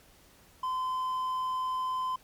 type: tone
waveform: triangle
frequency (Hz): 1026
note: C6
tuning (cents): -34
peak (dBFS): -27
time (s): 0.63-2.16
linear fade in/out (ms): 5
effects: pink hiss -59 dBFS RMS until 2.23 s + MP3 96 kbps